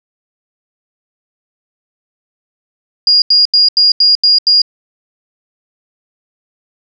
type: tone bursts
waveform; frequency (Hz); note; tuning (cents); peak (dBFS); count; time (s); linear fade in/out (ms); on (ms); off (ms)
sine; 4849; D#8; -45; -5; 7; 3.07-4.618; 2; 150; 83
effects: none